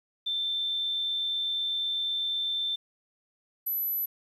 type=tone pair in turn; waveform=sine; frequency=3556 / 11961 Hz; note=A7 / F#9; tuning=+18 / +18 cents; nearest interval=octave + major sixth; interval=2100 cents; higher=second; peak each=-27 dBFS; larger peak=neither; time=0.26-2.76 / 3.66-4.06 s; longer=first; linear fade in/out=10 ms; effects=10-bit